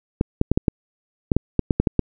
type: clicks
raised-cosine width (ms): 3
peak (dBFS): -3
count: 12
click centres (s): 0.211 / 0.414 / 0.516 / 0.575 / 0.682 / 1.318 / 1.366 / 1.593 / 1.708 / 1.8 / 1.872 / 1.993
effects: none